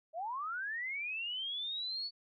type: linear sweep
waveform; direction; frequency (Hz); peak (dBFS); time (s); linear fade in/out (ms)
sine; up; 608 to 4489; -36; 0.13-2.11; 50
effects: none